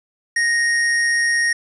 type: tone with amplitude modulation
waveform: square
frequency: 1864.7 Hz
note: A#6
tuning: in tune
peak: -15 dBFS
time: 0.36-1.53 s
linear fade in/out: 5 ms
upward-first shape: sine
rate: 136 Hz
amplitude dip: 25%
effects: resampled to 24000 Hz + 8-bit